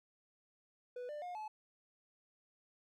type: tone with pitch steps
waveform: triangle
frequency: 493.9 / 594.2 / 714.8 / 859.9 Hz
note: B4 / D5 / F5 / A5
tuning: 0 / +20 / +40 / -40 cents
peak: -40 dBFS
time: 0.96-1.48 s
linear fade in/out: 5 ms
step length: 130 ms
effects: none